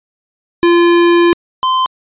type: tone pair in turn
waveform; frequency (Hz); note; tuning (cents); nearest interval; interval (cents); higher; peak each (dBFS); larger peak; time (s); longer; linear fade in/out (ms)
square; 344.2 / 1034.4; F4 / C6; -25 / -20; octave + perfect fifth; 1905; second; -7 / -11; first; 0.63-1.33 / 1.63-1.86; first; 0
effects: resampled to 8000 Hz